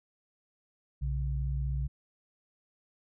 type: tone pair together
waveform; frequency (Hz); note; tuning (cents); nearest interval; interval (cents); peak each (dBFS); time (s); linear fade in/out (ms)
sine; 61.1 / 137.16; B1 / C#3; -18 / -18; octave + major second; 1400; -30 / -34; 1.01-1.88; 20
effects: none